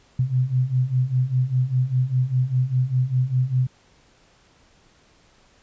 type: beating tone pair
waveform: sine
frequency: 124.9 / 129.9 Hz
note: B2 / C3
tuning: +20 / -12 cents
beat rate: 5 Hz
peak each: -23 / -20 dBFS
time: 0.19-3.67 s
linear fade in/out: 5 ms
effects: pink hiss -57 dBFS RMS until 5.62 s + resampled to 16000 Hz